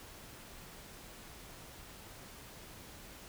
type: silence
effects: pink hiss -52 dBFS RMS until 3.28 s